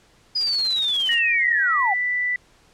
sine linear sweep, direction down, 4978 to 728 Hz, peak -19 dBFS, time 0.35-1.94 s, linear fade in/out 10 ms
white noise with tremolo, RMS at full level -37 dBFS, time 0.35-1.2 s, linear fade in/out 50 ms, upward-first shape square, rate 17 Hz, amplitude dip 55%
sine tone with pitch glide, 1867 to 1978 Hz, A#6 to B6, +2 to +2 cents, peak -20 dBFS, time 1.09-2.36 s, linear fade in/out 2 ms, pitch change +100 cents, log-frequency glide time 1.3-1.94 s
effects pink hiss -56 dBFS RMS until 2.73 s + low-pass 8000 Hz 12 dB/octave

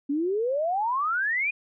sine exponential sweep, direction up, 273.6 to 2490 Hz, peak -23 dBFS, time 0.09-1.51 s, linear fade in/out 10 ms, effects none

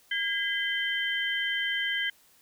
sine tone cluster, 1625 / 2030 / 3109 Hz, G#6 / B6 / G7, -38 / +47 / -15 cents, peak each -31 dBFS, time 0.11-2.1 s, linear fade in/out 5 ms, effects white hiss -61 dBFS RMS until 2.41 s

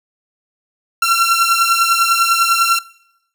sawtooth beating tone pair, 1356 / 1366 Hz, E6 / F6, +49 / -39 cents, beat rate 10 Hz, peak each -11 dBFS, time 1.02-2.79 s, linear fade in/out 5 ms, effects noise-tail reverb RT60 0.8 s tail -21 dB re dry

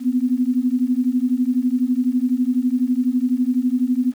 sine beating tone pair, 245.2 / 257.2 Hz, B3 / C4, -12 / -30 cents, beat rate 12 Hz, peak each -19 dBFS, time 0-4.14 s, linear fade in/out 50 ms, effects 8-bit

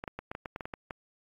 clicks, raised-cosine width 0.5 ms, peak -22 dBFS, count 11, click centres 0.039 / 0.078 / 0.19 / 0.315 / 0.351 / 0.458 / 0.561 / 0.608 / 0.655 / 0.738 / 0.908 s, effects AAC 32 kbps

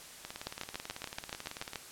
two click trains, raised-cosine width 0.2 ms, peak -23 / -19 dBFS, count 28 / 10, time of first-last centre 0.25-1.734 / 0.47-1.758 s, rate 18.2 / 6.99 Hz, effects white hiss -50 dBFS RMS until 1.91 s + low-pass 11000 Hz 12 dB/octave

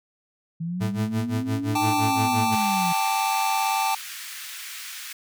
sine linear two-way sweep, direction up then down, 161.2 to 308.2 to 170.2 Hz, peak -26 dBFS, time 0.6-2.93 s, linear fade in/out 10 ms, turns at 1.86 s
40% pulse tone with tremolo, 109.4 Hz, A2, 9 cents flat, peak -22 dBFS, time 0.8-2.56 s, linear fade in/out 20 ms, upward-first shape sine, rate 5.8 Hz, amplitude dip 90%
square chord, G suspended second, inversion none, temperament just, 784 / 882 / 1176 Hz, G5 / A5 / D6, 0 / +4 / +2 cents, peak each -26 / -25 / -31 dBFS, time 1.75-3.95 s, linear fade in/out 5 ms
pink high-pass noise, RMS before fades -37 dBFS, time 2.52-5.13 s, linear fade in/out 5 ms, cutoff 1600 Hz, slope 24 dB/octave
effects none

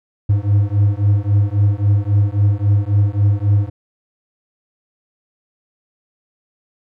triangle beating tone pair, 100 / 103.7 Hz, G2 / G#2, +35 / -2 cents, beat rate 3.7 Hz, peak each -13 dBFS, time 0.29-3.7 s, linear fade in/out 10 ms, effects none

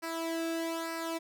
sawtooth tone with flanger, 329.3 Hz, E4, 2 cents flat, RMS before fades -35 dBFS, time 0.02-1.19 s, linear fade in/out 20 ms, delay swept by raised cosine 0.29 to 0.97 ms, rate 1.1 Hz, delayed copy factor -0.7, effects none

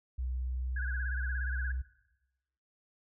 sine tone with pitch glide, 63 to 64.44 Hz, B1 to C2, +35 to -26 cents, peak -32 dBFS, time 0.18-1.82 s, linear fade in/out 10 ms, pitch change +39 cents, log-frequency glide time 0.38-1.69 s
sine tone with vibrato, 1568 Hz, G6, in tune, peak -37 dBFS, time 0.76-1.72 s, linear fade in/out 5 ms, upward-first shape sine, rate 17 Hz, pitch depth 120 cents each way
effects noise-tail reverb RT60 1.0 s tail -18 dB re dry

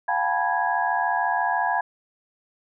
sine tone cluster, 705 / 779 / 865 / 978 / 1655 Hz, F5 / G5 / A5 / B5 / G#6, +16 / -11 / -30 / -17 / -6 cents, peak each -27 dBFS, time 0.08-1.81 s, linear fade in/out 5 ms, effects none

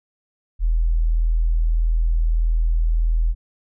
sine tone, 40.82 Hz, E1, 16 cents flat, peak -15 dBFS, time 0.59-3.35 s, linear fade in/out 50 ms, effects none

